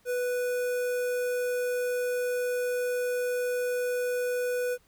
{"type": "tone with notch filter", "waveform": "square", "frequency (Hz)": 493.9, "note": "B4", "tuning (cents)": 0, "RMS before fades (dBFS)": -29, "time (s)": [0.05, 4.78], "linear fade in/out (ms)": 50, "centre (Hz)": 3900, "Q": 0.86, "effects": ["pink hiss -65 dBFS RMS until 4.87 s"]}